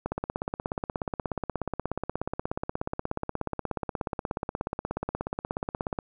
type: click train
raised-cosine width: 1 ms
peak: -15 dBFS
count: 100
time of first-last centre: 0.06-5.988 s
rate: 16.7 Hz
effects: none